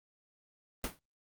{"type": "noise with exponential decay", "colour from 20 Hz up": "pink", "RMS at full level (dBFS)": -32, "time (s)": [0.84, 0.99], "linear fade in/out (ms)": 1, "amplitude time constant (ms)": 32, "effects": ["Opus 32 kbps"]}